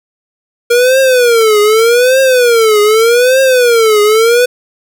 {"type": "tone with vibrato", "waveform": "square", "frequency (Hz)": 471.1, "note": "A#4", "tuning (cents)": 18, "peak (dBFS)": -6, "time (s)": [0.7, 4.46], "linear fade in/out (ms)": 10, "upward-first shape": "triangle", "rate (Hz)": 0.83, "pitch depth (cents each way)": 230, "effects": []}